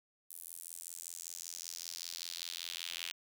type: tone with high-pass filter sweep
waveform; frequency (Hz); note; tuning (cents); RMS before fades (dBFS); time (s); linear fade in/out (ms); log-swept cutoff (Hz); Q
sawtooth; 85.2; F2; -42; -45; 0.3-3.12; 5; 11000 to 2900; 2.3
effects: none